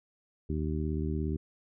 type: harmonic tone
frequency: 77.1 Hz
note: D#2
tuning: 15 cents flat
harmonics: 1 / 2 / 3 / 4 / 5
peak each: -32 / -35 / -37 / -38 / -39 dBFS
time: 0.49-1.37 s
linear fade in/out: 10 ms
effects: none